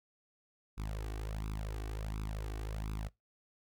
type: tone with flanger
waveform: sawtooth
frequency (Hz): 52.9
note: G#1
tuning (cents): +33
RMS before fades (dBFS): -39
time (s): 0.77-3.09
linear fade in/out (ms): 20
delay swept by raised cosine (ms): 0.79 to 2.69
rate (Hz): 1.4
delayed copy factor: +0.95
effects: noise-tail reverb RT60 0.2 s tail -23 dB re dry